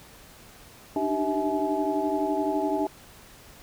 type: tone cluster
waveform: sine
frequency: 293.5 / 305.3 / 388.2 / 648 / 849 Hz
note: D4 / D#4 / G4 / E5 / G#5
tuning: -1 / -33 / -17 / -30 / +38 cents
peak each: -30 dBFS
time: 0.96-2.87 s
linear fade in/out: 2 ms
effects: pink hiss -50 dBFS RMS until 3.62 s